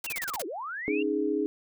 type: noise bursts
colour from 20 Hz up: white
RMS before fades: -34 dBFS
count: 7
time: 0.04-0.42 s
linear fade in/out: 2 ms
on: 26 ms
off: 33 ms
type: linear two-way sweep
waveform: sine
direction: down then up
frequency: 2836 to 298.9 to 2836 Hz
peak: -33 dBFS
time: 0.06-1.03 s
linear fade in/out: 10 ms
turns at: 0.46 s
type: chord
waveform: sine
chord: C# suspended second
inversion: none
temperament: just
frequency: 277.2 / 311.8 / 415.8 Hz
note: C#4 / D#4 / G#4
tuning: 0 / +4 / +2 cents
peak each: -32 / -29 / -28 dBFS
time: 0.88-1.46 s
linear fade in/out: 0 ms
effects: none